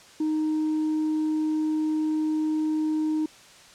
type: tone with tanh clipping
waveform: sine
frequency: 310.2 Hz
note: D#4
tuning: 5 cents flat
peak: -23 dBFS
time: 0.2-3.26 s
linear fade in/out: 5 ms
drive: 1 dB
effects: white hiss -50 dBFS RMS until 3.74 s + low-pass 7000 Hz 12 dB/octave